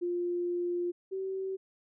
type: tone pair in turn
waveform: sine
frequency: 351 / 382.4 Hz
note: F4 / G4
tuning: +9 / -43 cents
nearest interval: minor second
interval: 148 cents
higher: second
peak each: -29 / -32 dBFS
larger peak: first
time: 0.01-0.92 / 1.11-1.57 s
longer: first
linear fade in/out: 20 ms
effects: none